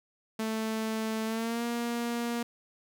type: tone with pitch glide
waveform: sawtooth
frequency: 220.6 to 236.4 Hz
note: A3 to A#3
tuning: +5 to +24 cents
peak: -26 dBFS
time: 0.39-2.43 s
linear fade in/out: 5 ms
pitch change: +119 cents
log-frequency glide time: 1.25-1.64 s
effects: 11-bit